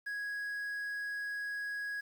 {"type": "tone with quantisation", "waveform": "triangle", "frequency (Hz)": 1661.2, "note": "G#6", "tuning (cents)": 0, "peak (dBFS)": -34, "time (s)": [0.06, 2.01], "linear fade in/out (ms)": 10, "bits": 10, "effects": []}